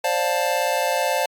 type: chord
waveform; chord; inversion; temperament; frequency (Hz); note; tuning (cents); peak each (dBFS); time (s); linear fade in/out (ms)
square; D minor seventh; third; just; 528.6 / 587.3 / 704.8 / 881; C5 / D5 / F5 / A5; +18 / 0 / +16 / +2; -26; 0.04-1.26; 5
effects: AAC 64 kbps